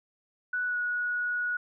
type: tone with pitch glide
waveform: sine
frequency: 1480 to 1459.6 Hz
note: F#6 to F#6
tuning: 0 to -24 cents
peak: -27 dBFS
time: 0.53-1.57 s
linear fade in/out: 5 ms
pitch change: -24 cents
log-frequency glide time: 0.65-0.78 s
effects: none